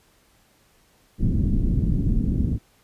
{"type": "low-pass noise", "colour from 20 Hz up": "pink", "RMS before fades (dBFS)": -21, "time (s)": [1.18, 2.59], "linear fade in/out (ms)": 50, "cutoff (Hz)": 260, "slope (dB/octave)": 24, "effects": ["pink hiss -60 dBFS RMS until 2.83 s", "resampled to 32000 Hz"]}